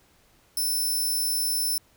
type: tone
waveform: 5% pulse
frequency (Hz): 5320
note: E8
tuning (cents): +15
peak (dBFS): -18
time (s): 0.57-1.78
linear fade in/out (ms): 2
effects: pink hiss -61 dBFS RMS until 1.96 s